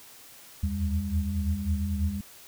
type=tone cluster; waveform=sine; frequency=76 / 79.6 / 85.2 / 200.7 Hz; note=D#2 / D#2 / F2 / G3; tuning=-40 / +40 / -42 / +41 cents; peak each=-31 dBFS; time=0.63-2.21 s; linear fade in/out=5 ms; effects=white hiss -50 dBFS RMS until 2.47 s